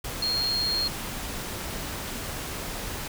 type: tone in noise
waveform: sine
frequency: 4246 Hz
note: C8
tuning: 25 cents sharp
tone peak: -24 dBFS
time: 0.22-0.88 s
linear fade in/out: 5 ms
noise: pink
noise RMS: -34 dBFS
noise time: 0.04-3.08 s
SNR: +7 dB
effects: none